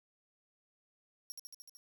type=tone with echo; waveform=25% pulse; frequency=5588 Hz; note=F8; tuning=in tune; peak=-37 dBFS; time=1.3-1.32 s; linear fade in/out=0 ms; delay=75 ms; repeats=6; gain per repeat=-2 dB; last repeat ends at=1.77 s; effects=12-bit